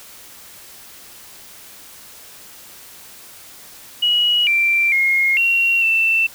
sine tone with pitch steps, 2911 / 2354 / 2148 / 2742 / 2674 Hz, F#7 / D7 / C7 / F7 / E7, -29 / +3 / +45 / -32 / +24 cents, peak -13 dBFS, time 4.02-6.27 s, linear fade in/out 10 ms, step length 450 ms, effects white hiss -41 dBFS RMS until 6.34 s

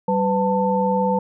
sine tone cluster, 192.4 / 502 / 891 Hz, G3 / B4 / A5, -32 / +28 / +22 cents, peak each -21 dBFS, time 0.08-1.19 s, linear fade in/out 5 ms, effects none

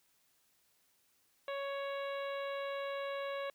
harmonic tone, 556 Hz, C#5, 5 cents sharp, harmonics 1 / 2 / 3 / 4 / 5 / 6 / 7, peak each -38 / -44 / -48 / -50 / -52 / -56 / -54 dBFS, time 1.48-3.5 s, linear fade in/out 2 ms, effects white hiss -73 dBFS RMS until 3.54 s

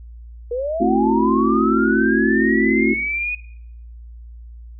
sine linear sweep, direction up, 466.9 to 2489 Hz, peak -20 dBFS, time 0.51-3.35 s, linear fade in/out 5 ms
sine chord, F# half-diminished seventh, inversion first, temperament just, 222 / 266.4 / 333 / 370 Hz, A3 / C4 / E4 / F#4, +16 / +31 / +18 / 0 cents, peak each -20 dBFS, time 0.8-2.94 s, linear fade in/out 10 ms
effects noise-tail reverb RT60 0.7 s tail -20 dB re dry + added 58 Hz sine -35 dBFS peak until 4.79 s

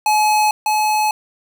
square tone pair in turn, 851 / 854 Hz, G#5 / G#5, +42 / +48 cents, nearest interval unison, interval 6 cents, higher second, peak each -13 / -15 dBFS, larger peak first, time 0.06-0.51 / 0.66-1.11 s, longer neither, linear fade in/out 2 ms, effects none

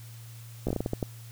slowing click train, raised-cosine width 2 ms, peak -15 dBFS, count 9, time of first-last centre 0.67-1.028 s, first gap 15 ms, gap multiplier 1.3, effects added 115 Hz sine -43 dBFS peak until 1.31 s + white hiss -53 dBFS RMS until 1.31 s

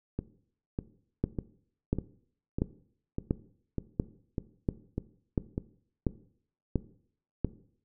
two click trains, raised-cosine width 3 ms, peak -13 / -18 dBFS, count 10 / 10, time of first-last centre 1.24-7.447 / 0.19-5.579 s, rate 1.45 / 1.67 Hz, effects noise-tail reverb RT60 0.6 s tail -17 dB re dry

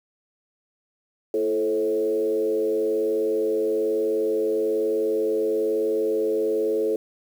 sine tone with frequency modulation, 434.8 Hz, A4, 21 cents flat, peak -20 dBFS, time 1.34-6.96 s, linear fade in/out 2 ms, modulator 98.9 Hz, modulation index 0.87, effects 8-bit

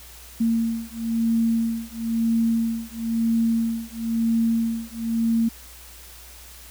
sine beating tone pair, 227.7 / 228.7 Hz, A#3 / A#3, -40 / -33 cents, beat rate 1 Hz, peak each -23 dBFS, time 0.4-5.49 s, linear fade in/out 10 ms, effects added 60 Hz sine -46 dBFS peak until 6.7 s + white hiss -45 dBFS RMS until 6.7 s

